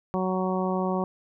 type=harmonic tone; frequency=186.1 Hz; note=F#3; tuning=10 cents sharp; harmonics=1 / 2 / 3 / 4 / 5 / 6; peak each=-27 / -30 / -32 / -33 / -34 / -35 dBFS; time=0.14-1.04 s; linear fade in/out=0 ms; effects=none